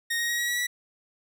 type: tone with pitch steps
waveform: sawtooth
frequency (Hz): 1860 / 1877.3 / 1894.7 / 1912.3 / 1930 / 1948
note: A#6 / A#6 / A#6 / A#6 / B6 / B6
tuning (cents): -4 / +12 / +28 / +44 / -40 / -24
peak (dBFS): -22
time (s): 0.1-0.67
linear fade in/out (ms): 10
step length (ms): 95
effects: none